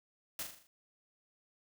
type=noise with echo; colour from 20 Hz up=white; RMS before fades=-39 dBFS; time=0.39-0.43 s; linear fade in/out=2 ms; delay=40 ms; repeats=6; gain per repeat=-5 dB; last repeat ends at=0.67 s; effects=none